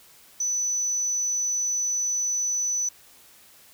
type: tone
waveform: sine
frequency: 5980 Hz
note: F#8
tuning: 17 cents sharp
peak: -22 dBFS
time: 0.4-2.89 s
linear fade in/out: 5 ms
effects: tanh soft clip ceiling -19 dBFS + white hiss -53 dBFS RMS until 3.73 s